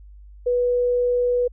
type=tone; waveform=sine; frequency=490.2 Hz; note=B4; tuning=13 cents flat; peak=-17 dBFS; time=0.46-1.48 s; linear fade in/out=10 ms; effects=added 50 Hz sine -41 dBFS peak until 1.52 s